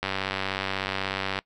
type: click train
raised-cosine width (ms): 0.3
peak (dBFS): -11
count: 132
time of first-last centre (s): 0.03-1.389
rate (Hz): 96.4
effects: noise-tail reverb RT60 0.1 s tail -21 dB re dry